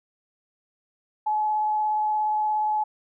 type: tone with vibrato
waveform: sine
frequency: 853 Hz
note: G#5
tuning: 46 cents sharp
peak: -21 dBFS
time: 1.26-2.84 s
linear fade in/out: 10 ms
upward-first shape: triangle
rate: 17 Hz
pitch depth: 11 cents each way
effects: none